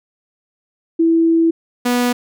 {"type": "tone pair in turn", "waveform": ["sine", "sawtooth"], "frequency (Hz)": [329.6, 244.8], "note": ["E4", "B3"], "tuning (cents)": [0, -15], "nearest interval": "perfect fourth", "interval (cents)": 515, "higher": "first", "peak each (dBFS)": -10, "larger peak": "neither", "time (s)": [[0.99, 1.51], [1.85, 2.13]], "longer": "first", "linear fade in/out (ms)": 10, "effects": []}